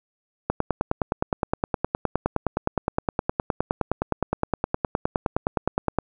click train, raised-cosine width 1 ms, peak -7 dBFS, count 54, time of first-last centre 0.5-5.987 s, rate 9.66 Hz, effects none

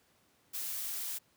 blue noise, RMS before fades -38 dBFS, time 0.53-1.19 s, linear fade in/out 20 ms, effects pink hiss -69 dBFS RMS until 1.36 s + high-pass 100 Hz 12 dB/octave

